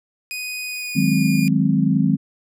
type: tone with pitch glide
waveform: sawtooth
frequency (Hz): 2489 to 2429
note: D#7 to D#7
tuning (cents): 0 to -42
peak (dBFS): -23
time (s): 0.31-1.48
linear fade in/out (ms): 0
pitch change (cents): -42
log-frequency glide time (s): 0.63-1.34
type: chord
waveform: sine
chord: Ab dominant seventh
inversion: second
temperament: equal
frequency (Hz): 155.56 / 185 / 207.7 / 261.6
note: Eb3 / Gb3 / Ab3 / C4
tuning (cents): 0 / 0 / 0 / 0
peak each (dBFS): -20 / -20 / -20 / -20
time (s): 0.95-2.17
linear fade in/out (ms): 20
effects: none